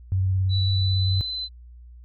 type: tone with vibrato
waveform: sine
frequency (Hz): 94.4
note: F#2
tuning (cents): +35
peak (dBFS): -19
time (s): 0.12-1.21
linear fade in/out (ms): 0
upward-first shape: square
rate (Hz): 18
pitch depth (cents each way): 21
type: tone with pitch glide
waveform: sine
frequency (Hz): 3951 to 4039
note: B7 to B7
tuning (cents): 0 to +38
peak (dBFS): -27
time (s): 0.49-1.49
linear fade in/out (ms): 50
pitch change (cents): +38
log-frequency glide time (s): 0.67-1.28
effects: added 60 Hz sine -42 dBFS peak until 2.04 s